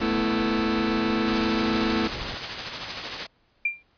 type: noise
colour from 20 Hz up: pink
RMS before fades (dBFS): -35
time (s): 0-2.35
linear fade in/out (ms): 2
type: chord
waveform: sawtooth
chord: A suspended second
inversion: none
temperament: just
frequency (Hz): 220 / 247.5 / 330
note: A3 / B3 / E4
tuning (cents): 0 / +4 / +2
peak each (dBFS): -21 / -25 / -22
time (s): 0.01-2.08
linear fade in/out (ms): 10
type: noise with tremolo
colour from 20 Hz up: white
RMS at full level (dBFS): -28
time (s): 1.27-3.27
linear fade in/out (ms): 10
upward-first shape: sine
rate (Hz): 13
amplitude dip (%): 40
type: tone with exponential decay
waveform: sine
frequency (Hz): 2378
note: D7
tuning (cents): +21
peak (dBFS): -18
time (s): 3.65-3.83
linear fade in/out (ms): 5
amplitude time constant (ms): 37
effects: pink hiss -65 dBFS RMS until 3.97 s + resampled to 11025 Hz